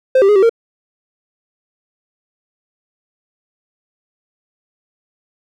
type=tone with pitch steps; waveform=triangle; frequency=520 / 392.8 / 417 / 384.5 / 460.5 Hz; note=C5 / G4 / G#4 / G4 / A#4; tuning=-11 / +4 / +7 / -33 / -21 cents; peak=-5 dBFS; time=0.15-0.495 s; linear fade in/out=5 ms; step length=69 ms; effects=none